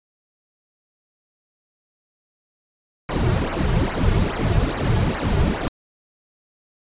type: noise with flanger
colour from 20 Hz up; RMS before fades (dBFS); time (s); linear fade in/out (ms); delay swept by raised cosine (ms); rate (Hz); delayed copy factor
brown; -20; 3.09-5.68; 0; 0.26 to 3.96; 2.4; -0.85
effects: resampled to 8000 Hz